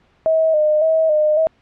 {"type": "tone with vibrato", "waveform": "sine", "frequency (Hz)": 625, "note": "D#5", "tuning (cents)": 8, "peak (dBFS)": -12, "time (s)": [0.26, 1.47], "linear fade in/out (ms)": 0, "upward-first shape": "square", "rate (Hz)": 1.8, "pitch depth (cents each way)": 44, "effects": ["pink hiss -57 dBFS RMS until 1.61 s", "low-pass 3000 Hz 12 dB/octave"]}